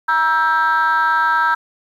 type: chord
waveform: sine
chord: E diminished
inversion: second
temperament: just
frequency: 949.3 / 1318.5 / 1582.2 Hz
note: Bb5 / E6 / G6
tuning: +31 / 0 / +16 cents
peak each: -16 dBFS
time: 0.08-1.55 s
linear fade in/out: 10 ms
effects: tanh soft clip ceiling -8 dBFS + 8-bit